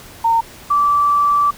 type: tone pair in turn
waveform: sine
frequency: 915 / 1161.2 Hz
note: A#5 / D6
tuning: -32 / -20 cents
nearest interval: major third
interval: 412 cents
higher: second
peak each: -11 dBFS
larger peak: neither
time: 0.24-0.41 / 0.7-1.51 s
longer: second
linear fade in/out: 10 ms
effects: pink hiss -39 dBFS RMS until 1.57 s